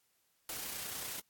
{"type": "noise with amplitude modulation", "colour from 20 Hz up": "white", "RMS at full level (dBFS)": -40, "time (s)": [0.49, 1.2], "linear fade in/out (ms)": 2, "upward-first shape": "sine", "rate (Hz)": 30.5, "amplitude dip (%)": 35, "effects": ["white hiss -75 dBFS RMS until 1.29 s", "AAC 64 kbps"]}